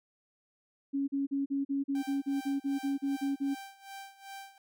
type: tone bursts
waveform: sine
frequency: 277.2 Hz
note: C#4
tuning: in tune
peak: -28 dBFS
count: 14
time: 0.93-3.55 s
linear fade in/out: 20 ms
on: 150 ms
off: 40 ms
type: tone with tremolo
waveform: sawtooth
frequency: 784 Hz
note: G5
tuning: in tune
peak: -38 dBFS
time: 1.95-4.58 s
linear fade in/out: 2 ms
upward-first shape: sine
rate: 2.6 Hz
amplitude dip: 85%
effects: none